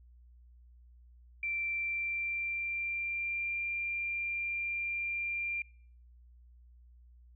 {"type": "tone with pitch glide", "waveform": "sine", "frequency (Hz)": [2349, 2382], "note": ["D7", "D7"], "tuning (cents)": [0, 24], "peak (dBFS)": -32, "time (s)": [1.43, 5.62], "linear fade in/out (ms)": 2, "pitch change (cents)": 24, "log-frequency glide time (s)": [1.73, 3.62], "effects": ["noise-tail reverb RT60 0.6 s tail -26 dB re dry", "added 60 Hz sine -55 dBFS peak until 7.35 s"]}